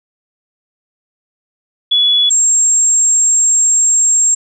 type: tone pair in turn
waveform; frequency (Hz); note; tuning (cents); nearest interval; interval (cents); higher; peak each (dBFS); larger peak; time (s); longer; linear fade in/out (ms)
sine; 3405 / 7482; G#7 / A#8; +42 / +5; octave + major second; 1363; second; -8; neither; 1.91-2.3 / 2.3-4.35; second; 10
effects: none